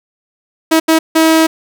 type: tone bursts at uneven times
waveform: sawtooth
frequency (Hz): 321.3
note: E4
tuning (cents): -44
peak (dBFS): -3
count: 3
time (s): 0.71-0.8 / 0.88-0.99 / 1.15-1.47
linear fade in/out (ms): 10
effects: none